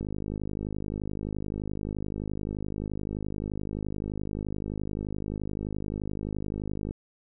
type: click train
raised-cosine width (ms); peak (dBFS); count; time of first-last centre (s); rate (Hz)
3; -20; 357; 0.01-6.909; 51.6
effects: none